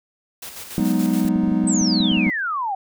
white noise with tremolo, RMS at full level -34 dBFS, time 0.42-1.29 s, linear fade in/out 5 ms, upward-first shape square, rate 7 Hz, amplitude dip 45%
triangle chord, G# minor seventh, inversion third, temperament equal, 185 / 207.7 / 246.9 / 311.1 Hz, F#3 / G#3 / B3 / D#4, 0 / 0 / 0 / 0 cents, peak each -20 / -20 / -20 / -21 dBFS, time 0.78-2.3 s, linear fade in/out 0 ms
clicks, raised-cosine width 3 ms, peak -20 dBFS, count 12, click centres 0.799 / 1.251 / 1.36 / 1.435 / 1.48 / 1.519 / 1.64 / 1.813 / 2.004 / 2.117 / 2.172 / 2.268 s
sine exponential sweep, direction down, 8372 to 747 Hz, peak -21 dBFS, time 1.67-2.75 s, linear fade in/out 5 ms
effects none

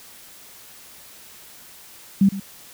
sine tone with echo, 196 Hz, G3, in tune, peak -11 dBFS, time 2.21-2.29 s, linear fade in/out 5 ms, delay 110 ms, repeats 1, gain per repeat -15 dB, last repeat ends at 2.4 s, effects white hiss -45 dBFS RMS until 2.73 s

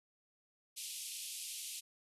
white band-pass noise, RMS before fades -45 dBFS, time 0.76-1.81 s, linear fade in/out 20 ms, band 2500 to 12000 Hz, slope 48 dB/octave, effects resampled to 32000 Hz

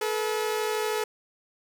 sawtooth tone pair together, 430.4 / 483.1 Hz, A4 / B4, -38 / -38 cents, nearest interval major second, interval 200 cents, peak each -23 / -28 dBFS, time 0.01-1.04 s, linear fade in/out 5 ms, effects none

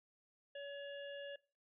harmonic tone, 565 Hz, C#5, 33 cents sharp, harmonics 1 / 3 / 5 / 6, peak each -46 / -53 / -55 / -63 dBFS, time 0.55-1.36 s, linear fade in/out 5 ms, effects noise-tail reverb RT60 0.4 s tail -23 dB re dry

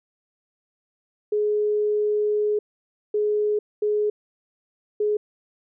sine tone bursts at uneven times, 420 Hz, G#4, 19 cents sharp, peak -19 dBFS, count 4, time 1.32-2.59 / 3.14-3.59 / 3.82-4.1 / 5-5.17 s, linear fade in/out 5 ms, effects none

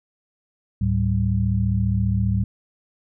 sine tone cluster, 72.6 / 107.6 / 192.3 Hz, D2 / A2 / G3, -19 / -38 / -33 cents, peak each -24 / -20 / -24 dBFS, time 0.81-2.44 s, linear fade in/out 5 ms, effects none

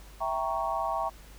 sine chord, E diminished seventh, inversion none, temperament equal, 659.3 / 784 / 932.3 / 1108.7 Hz, E5 / G5 / Bb5 / Db6, 0 / 0 / 0 / 0 cents, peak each -33 dBFS, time 0.2-1.1 s, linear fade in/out 20 ms, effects added 50 Hz sine -48 dBFS peak until 1.38 s + pink hiss -54 dBFS RMS until 1.38 s

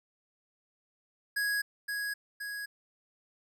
square tone with echo, 1661.2 Hz, G#6, in tune, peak -29 dBFS, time 1.36-1.62 s, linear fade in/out 10 ms, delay 520 ms, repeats 2, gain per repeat -4 dB, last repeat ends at 2.66 s, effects none

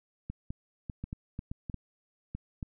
clicks, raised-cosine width 5 ms, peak -24 dBFS, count 11, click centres 0.3 / 0.505 / 0.898 / 1.04 / 1.129 / 1.391 / 1.515 / 1.698 / 1.743 / 2.35 / 2.628 s, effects none

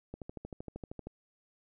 click train, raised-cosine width 2 ms, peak -28 dBFS, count 13, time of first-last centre 0.14-1.07 s, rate 12.9 Hz, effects none

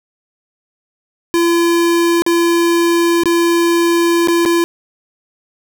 square tone with dropouts, 340.1 Hz, F4, 46 cents flat, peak -11 dBFS, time 1.34-4.64 s, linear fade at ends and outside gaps 0 ms, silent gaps 2.221-2.264 / 3.235-3.257 / 4.274-4.284 / 4.452-4.459 s, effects none

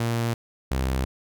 sawtooth tone pair in turn, 116.54 / 65.41 Hz, A#2 / C2, 0 / 0 cents, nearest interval minor seventh, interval 1000 cents, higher first, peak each -19 dBFS, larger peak neither, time 0-0.34 / 0.71-1.05 s, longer neither, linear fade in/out 5 ms, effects none

